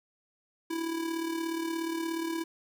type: tone with amplitude modulation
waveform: square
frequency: 329.6 Hz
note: E4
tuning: in tune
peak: -29 dBFS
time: 0.7-2.44 s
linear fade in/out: 10 ms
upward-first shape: sine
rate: 36.9 Hz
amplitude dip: 55%
effects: 10-bit